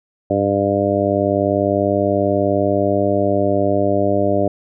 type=harmonic tone; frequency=100.1 Hz; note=G2; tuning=37 cents sharp; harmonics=1 / 2 / 3 / 4 / 5 / 6 / 7; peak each=-24 / -24 / -21 / -22 / -24 / -18 / -24 dBFS; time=0.3-4.48 s; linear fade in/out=5 ms; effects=none